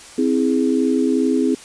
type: chord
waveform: sine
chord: C augmented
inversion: none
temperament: equal with one note detuned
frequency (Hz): 261.6 / 324.2 / 415.3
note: C4 / E4 / G#4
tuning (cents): 0 / -29 / 0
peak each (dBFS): -17 / -20 / -21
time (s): 0.18-1.55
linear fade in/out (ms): 5
effects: white hiss -40 dBFS RMS until 1.64 s + resampled to 22050 Hz